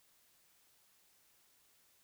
silence, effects white hiss -70 dBFS RMS until 2.03 s

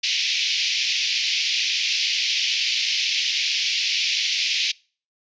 pink band-pass noise, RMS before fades -23 dBFS, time 0.03-4.72 s, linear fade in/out 10 ms, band 2300 to 5700 Hz, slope 48 dB/octave, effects noise-tail reverb RT60 0.4 s tail -25 dB re dry + resampled to 16000 Hz

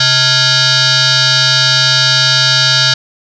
sine tone with frequency modulation, 132.8 Hz, C3, 26 cents sharp, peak -7 dBFS, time 0-2.94 s, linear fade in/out 5 ms, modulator 766 Hz, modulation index 6.7, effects none

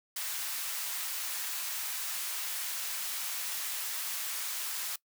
white high-pass noise, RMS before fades -36 dBFS, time 0.16-4.96 s, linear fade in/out 5 ms, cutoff 990 Hz, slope 12 dB/octave, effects noise-tail reverb RT60 0.1 s tail -21 dB re dry

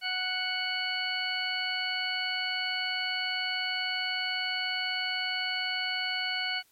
harmonic tone, 740 Hz, F#5, in tune, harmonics 1 / 2 / 3 / 4 / 6, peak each -39 / -35 / -34 / -34 / -35 dBFS, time 0.01-6.63 s, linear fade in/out 50 ms, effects white hiss -65 dBFS RMS until 6.71 s + MP3 64 kbps

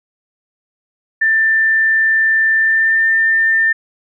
sine tone with pitch glide, 1780 to 1797.6 Hz, A6 to A6, +20 to +37 cents, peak -10 dBFS, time 1.21-3.73 s, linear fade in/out 10 ms, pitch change +17 cents, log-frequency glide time 2.57-3.04 s, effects none

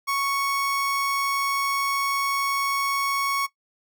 30% pulse tone, 1108.7 Hz, C#6, in tune, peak -20 dBFS, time 0.07-3.47 s, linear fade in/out 20 ms, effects noise-tail reverb RT60 0.1 s tail -17 dB re dry

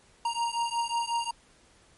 square beating tone pair, 932.3 / 937.8 Hz, A#5 / A#5, 0 / +10 cents, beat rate 5.5 Hz, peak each -31 dBFS, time 0.25-1.31 s, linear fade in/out 5 ms, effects pink hiss -60 dBFS RMS until 1.97 s + MP3 48 kbps

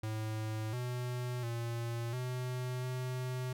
square tone with pitch steps, 109.1 / 123.9 / 117.1 / 126.1 / 127.2 Hz, A2 / B2 / A#2 / B2 / C3, -14 / +6 / +8 / +36 / -48 cents, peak -36 dBFS, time 0.03-3.53 s, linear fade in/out 5 ms, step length 700 ms, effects none

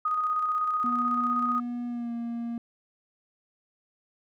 sine tone with tremolo, 1244.5 Hz, D#6, in tune, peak -23 dBFS, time 0.05-1.6 s, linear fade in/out 5 ms, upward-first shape square, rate 16 Hz, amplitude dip 30%
triangle tone with pitch glide, 241.7 to 234.4 Hz, B3 to A#3, -37 to +10 cents, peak -28 dBFS, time 0.84-2.58 s, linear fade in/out 2 ms, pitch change -53 cents, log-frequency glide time 1.87-2.12 s
effects none

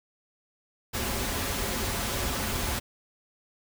pink noise with comb filter, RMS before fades -30 dBFS, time 0.93-2.8 s, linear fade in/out 20 ms, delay 6.4 ms, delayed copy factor -0.5, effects none

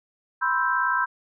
sine chord, C major seventh, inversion third, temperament equal, 987.8 / 1046.5 / 1318.5 / 1568 Hz, B5 / C6 / E6 / G6, 0 / 0 / 0 / 0 cents, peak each -26 / -28 / -27 / -24 dBFS, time 0.41-1.06 s, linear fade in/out 20 ms, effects none

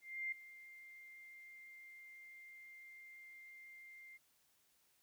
sine tone with ADSR envelope, 2102 Hz, C7, 7 cents sharp, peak -37 dBFS, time 0.01-4.18 s, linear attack 310 ms, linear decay 5 ms, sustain -17 dB, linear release 20 ms, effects white hiss -75 dBFS RMS until 5.02 s

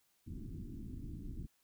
pink low-pass noise, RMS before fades -45 dBFS, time 0.26-1.47 s, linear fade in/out 20 ms, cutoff 320 Hz, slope 48 dB/octave, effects white hiss -75 dBFS RMS until 1.63 s

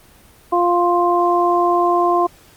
harmonic tone, 350 Hz, F4, 4 cents sharp, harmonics 1 / 2 / 3, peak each -17 / -17 / -17 dBFS, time 0.52-2.27 s, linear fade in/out 10 ms, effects pink hiss -48 dBFS RMS until 2.56 s + Opus 32 kbps

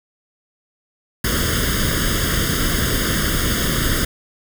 pink noise with comb filter, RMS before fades -19 dBFS, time 1.24-4.05 s, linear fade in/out 5 ms, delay 0.6 ms, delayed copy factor +1, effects none

